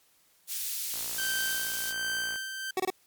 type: high-pass noise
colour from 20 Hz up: white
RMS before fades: -34 dBFS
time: 0.47-1.94 s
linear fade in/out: 50 ms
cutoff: 3400 Hz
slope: 12 dB/octave
type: click train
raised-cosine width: 0.5 ms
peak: -30 dBFS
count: 83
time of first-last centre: 0.94-2.359 s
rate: 57.8 Hz
type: tone with tremolo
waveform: sawtooth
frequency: 1558 Hz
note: G6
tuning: 11 cents flat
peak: -25 dBFS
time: 1.18-2.71 s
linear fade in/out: 5 ms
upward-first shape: sine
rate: 1.3 Hz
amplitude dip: 55%
type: tone bursts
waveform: 25% pulse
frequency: 375.6 Hz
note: F#4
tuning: 26 cents sharp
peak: -22 dBFS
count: 3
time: 2.77-2.902 s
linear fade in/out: 2 ms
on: 28 ms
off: 24 ms
effects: white hiss -65 dBFS RMS until 3.06 s + MP3 96 kbps